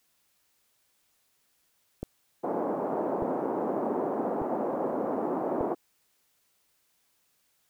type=click train; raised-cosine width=2 ms; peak=-20 dBFS; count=4; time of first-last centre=2.03-5.61 s; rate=0.838 Hz
type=band-pass noise; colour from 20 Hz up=pink; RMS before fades=-30 dBFS; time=2.43-5.75 s; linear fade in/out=20 ms; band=250 to 870 Hz; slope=24 dB/octave
effects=white hiss -71 dBFS RMS until 7.69 s